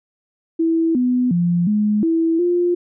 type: tone with pitch steps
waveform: sine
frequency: 327.9 / 249.4 / 173.6 / 210.1 / 328.2 / 351.2 Hz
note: E4 / B3 / F3 / G#3 / E4 / F4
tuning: -9 / +17 / -10 / +20 / -8 / +10 cents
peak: -14 dBFS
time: 0.59-2.75 s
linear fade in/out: 10 ms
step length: 360 ms
effects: none